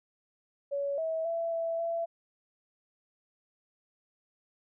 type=tone with pitch steps; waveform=sine; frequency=563 / 646 / 668 / 663 / 671 Hz; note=C#5 / E5 / E5 / E5 / E5; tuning=+27 / -35 / +23 / +10 / +31 cents; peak=-29 dBFS; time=0.71-2.06 s; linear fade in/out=20 ms; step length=270 ms; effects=none